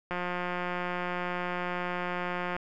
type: click train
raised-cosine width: 0.5 ms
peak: -18 dBFS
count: 438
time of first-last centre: 0.11-2.565 s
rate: 178 Hz
effects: none

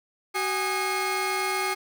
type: tone cluster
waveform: 35% pulse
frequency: 377.8 / 824 / 1233 / 2153 Hz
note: F#4 / G#5 / D#6 / C7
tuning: +36 / -14 / -16 / +49 cents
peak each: -29 dBFS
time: 0.34-1.75 s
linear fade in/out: 20 ms
effects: none

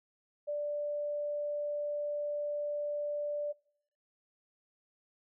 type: tone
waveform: sine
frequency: 587.3 Hz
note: D5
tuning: in tune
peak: -32 dBFS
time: 0.47-3.53 s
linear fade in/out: 20 ms
effects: noise-tail reverb RT60 0.7 s tail -24 dB re dry

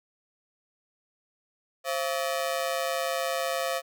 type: ring-modulated tone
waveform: sawtooth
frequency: 605 Hz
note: D#5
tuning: 49 cents flat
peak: -20 dBFS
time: 1.84-3.82 s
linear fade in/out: 50 ms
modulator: 74.5 Hz
effects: none

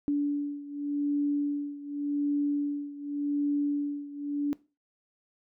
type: beating tone pair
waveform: sine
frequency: 288.4 / 289.27 Hz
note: D4 / D4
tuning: -31 / -26 cents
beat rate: 0.87 Hz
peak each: -28 / -31 dBFS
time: 0.08-4.53 s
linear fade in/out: 0 ms
effects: noise-tail reverb RT60 0.3 s tail -20 dB re dry

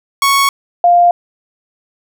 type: tone pair in turn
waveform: sawtooth / sine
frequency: 1108.7 / 699.9 Hz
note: C#6 / F5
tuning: 0 / +4 cents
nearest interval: minor sixth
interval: 796 cents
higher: first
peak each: -5 dBFS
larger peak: neither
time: 0.22-0.49 / 0.84-1.11 s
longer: neither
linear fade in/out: 2 ms
effects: none

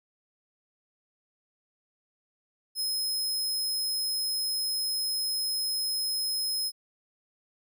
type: tone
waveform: sawtooth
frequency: 5130 Hz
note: E8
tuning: 48 cents flat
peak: -25 dBFS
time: 2.75-6.72 s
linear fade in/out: 50 ms
effects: none

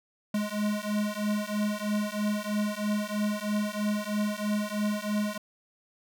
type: beating tone pair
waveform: square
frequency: 207.7 / 210.8 Hz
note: G#3 / G#3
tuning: 0 / +26 cents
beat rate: 3.1 Hz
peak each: -31 / -31 dBFS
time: 0.34-5.38 s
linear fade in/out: 5 ms
effects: none

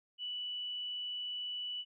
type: tone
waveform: sine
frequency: 2962 Hz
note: F#7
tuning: 1 cent sharp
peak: -37 dBFS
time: 0.18-1.85 s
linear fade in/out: 50 ms
effects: none

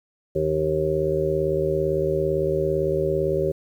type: harmonic tone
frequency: 77.78 Hz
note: D#2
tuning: in tune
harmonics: 1 / 2 / 4 / 5 / 6 / 7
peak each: -33 / -28 / -34 / -23 / -30 / -25 dBFS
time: 0.35-3.52 s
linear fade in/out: 10 ms
effects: 9-bit

